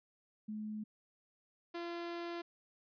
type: tone pair in turn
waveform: sine / sawtooth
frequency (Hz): 213.8 / 342.7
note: A3 / F4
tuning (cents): -49 / -33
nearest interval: minor sixth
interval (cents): 816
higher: second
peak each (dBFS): -39 / -36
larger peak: second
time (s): 0.48-0.84 / 1.74-2.42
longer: second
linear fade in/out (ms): 10
effects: resampled to 11025 Hz